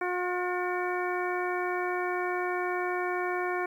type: harmonic tone with a mistuned harmonic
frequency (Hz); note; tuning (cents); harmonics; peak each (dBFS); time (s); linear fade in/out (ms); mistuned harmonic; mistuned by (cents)
359.6; F#4; -49; 1 / 2 / 3 / 4 / 5 / 6; -31 / -34 / -36 / -37 / -38 / -39; 0.01-3.66; 5; 6; +86
effects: 10-bit